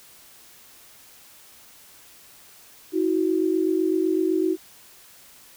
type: tone pair together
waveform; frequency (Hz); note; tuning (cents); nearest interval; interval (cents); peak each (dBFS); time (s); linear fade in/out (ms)
sine; 322.1 / 370; E4 / F#4; -40 / 0; major second; 240; -22; 2.92-4.57; 50
effects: white hiss -50 dBFS RMS until 5.56 s